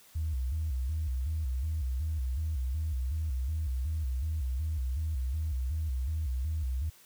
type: tone with vibrato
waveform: sine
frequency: 71 Hz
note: C#2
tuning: 42 cents sharp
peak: -28 dBFS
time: 0.15-6.9 s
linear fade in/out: 10 ms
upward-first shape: square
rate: 2.7 Hz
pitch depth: 180 cents each way
effects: tanh soft clip ceiling -24 dBFS + white hiss -58 dBFS RMS until 7.05 s